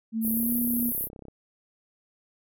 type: tone with pitch glide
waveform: sine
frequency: 223.6 to 239.6 Hz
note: A3 to A#3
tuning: +28 to +48 cents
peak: -25 dBFS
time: 0.12-0.93 s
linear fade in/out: 50 ms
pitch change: +120 cents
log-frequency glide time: 0.29-0.51 s
type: band-pass noise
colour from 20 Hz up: pink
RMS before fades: -30 dBFS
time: 0.21-1.09 s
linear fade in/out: 50 ms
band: 11000 to 16000 Hz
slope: 96 dB/octave
type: click train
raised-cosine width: 2 ms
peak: -30 dBFS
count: 35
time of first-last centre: 0.25-1.283 s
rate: 32.9 Hz
effects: none